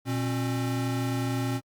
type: tone pair together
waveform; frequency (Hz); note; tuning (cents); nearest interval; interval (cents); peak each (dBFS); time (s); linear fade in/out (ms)
square; 120 / 269.4; B2 / C#4; -49 / -49; octave + major second; 1400; -29 / -31; 0.05-1.61; 50
effects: Opus 48 kbps